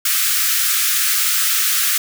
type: high-pass noise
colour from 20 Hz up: white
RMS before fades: -17 dBFS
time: 0.05-1.98 s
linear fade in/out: 5 ms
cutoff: 1200 Hz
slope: 96 dB/octave
effects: none